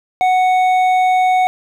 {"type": "tone with hard clipping", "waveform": "sine", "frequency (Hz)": 740, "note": "F#5", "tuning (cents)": 0, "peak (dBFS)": -12, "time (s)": [0.21, 1.47], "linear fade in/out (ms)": 0, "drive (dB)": 7, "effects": []}